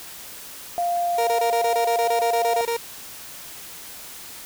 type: tone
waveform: sine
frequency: 697 Hz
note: F5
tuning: 4 cents flat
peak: -20 dBFS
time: 0.78-2.61 s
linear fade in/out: 0 ms
type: tone bursts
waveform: 30% pulse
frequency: 466.2 Hz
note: A#4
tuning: in tune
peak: -19 dBFS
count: 14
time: 1.18-2.768 s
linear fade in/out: 5 ms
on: 93 ms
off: 22 ms
effects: white hiss -39 dBFS RMS until 4.45 s